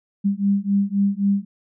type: beating tone pair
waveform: sine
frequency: 197.6 / 201.4 Hz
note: G3 / G3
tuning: +14 / +47 cents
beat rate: 3.8 Hz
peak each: -20 dBFS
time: 0.24-1.45 s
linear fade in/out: 20 ms
effects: none